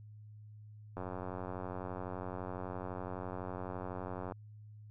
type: click train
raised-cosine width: 1 ms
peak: -27 dBFS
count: 309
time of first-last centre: 0.97-4.321 s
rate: 91.9 Hz
effects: added 106 Hz sine -50 dBFS peak until 4.9 s